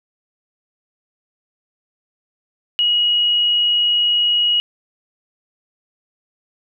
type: tone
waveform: sine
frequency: 2900 Hz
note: F#7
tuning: 35 cents flat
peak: -13 dBFS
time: 2.79-4.6 s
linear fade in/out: 0 ms
effects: none